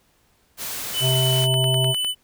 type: noise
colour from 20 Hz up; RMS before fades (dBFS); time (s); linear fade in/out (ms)
white; -30; 0.57-1.48; 50
type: tone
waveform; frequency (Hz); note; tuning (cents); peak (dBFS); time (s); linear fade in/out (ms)
square; 2998; F#7; +22; -22; 0.93-2.15; 50
type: harmonic tone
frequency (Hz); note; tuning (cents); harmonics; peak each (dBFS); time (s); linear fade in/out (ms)
130; C3; -11; 1 / 3 / 5 / 7; -19 / -29 / -27 / -36; 1-1.95; 50
type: click train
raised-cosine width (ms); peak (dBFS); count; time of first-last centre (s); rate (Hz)
0.3; -17; 7; 1.44-2.047; 9.89
effects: pink hiss -62 dBFS RMS until 2.23 s